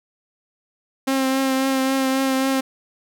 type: tone with vibrato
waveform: sawtooth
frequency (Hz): 266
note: C4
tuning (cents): +29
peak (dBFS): -14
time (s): 1.07-2.61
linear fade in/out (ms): 10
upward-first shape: triangle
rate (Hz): 3.7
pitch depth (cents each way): 23
effects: none